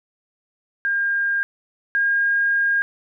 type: tone pair in turn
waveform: sine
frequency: 1609 / 1620.2 Hz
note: G6 / G#6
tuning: +45 / -43 cents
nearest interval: unison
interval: 12 cents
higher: second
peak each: -18 / -16 dBFS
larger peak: second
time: 0.85-1.43 / 1.95-2.82 s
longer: second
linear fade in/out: 0 ms
effects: none